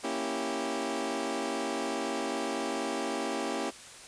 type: chord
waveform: 20% pulse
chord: A# diminished seventh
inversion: none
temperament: equal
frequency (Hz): 233.1 / 277.2 / 329.6 / 392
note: A#3 / C#4 / E4 / G4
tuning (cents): 0 / 0 / 0 / 0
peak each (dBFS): -33 / -31 / -32 / -31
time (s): 0.03-3.71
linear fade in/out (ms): 20
effects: white hiss -48 dBFS RMS until 4.07 s + resampled to 22050 Hz